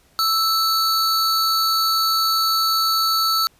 square tone pair together, 1318.5 / 4464 Hz, E6 / C#8, 0 / +11 cents, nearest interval octave + major sixth, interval 2111 cents, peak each -20 dBFS, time 0.19-3.47 s, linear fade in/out 0 ms, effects pink hiss -57 dBFS RMS until 3.59 s + resampled to 32000 Hz

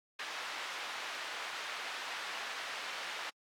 pink band-pass noise, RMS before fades -42 dBFS, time 0.19-3.3 s, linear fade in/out 5 ms, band 1100 to 3600 Hz, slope 12 dB/octave, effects AAC 64 kbps

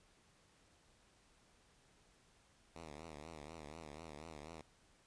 5% pulse tone with vibrato, 77.78 Hz, D#2, in tune, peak -39 dBFS, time 2.75-4.62 s, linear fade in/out 10 ms, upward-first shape triangle, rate 4.1 Hz, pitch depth 150 cents each way, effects pink hiss -70 dBFS RMS until 5.06 s + resampled to 22050 Hz

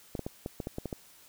clicks, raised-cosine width 2 ms, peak -21 dBFS, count 9, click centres 0.152 / 0.193 / 0.265 / 0.461 / 0.602 / 0.671 / 0.784 / 0.857 / 0.928 s, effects white hiss -57 dBFS RMS until 1.28 s

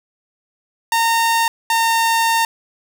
sawtooth tone pair in turn, 917 / 913 Hz, A#5 / A#5, -29 / -36 cents, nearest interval unison, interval 7 cents, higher first, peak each -10 dBFS, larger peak neither, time 0.92-1.48 / 1.7-2.45 s, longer second, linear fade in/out 2 ms, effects none

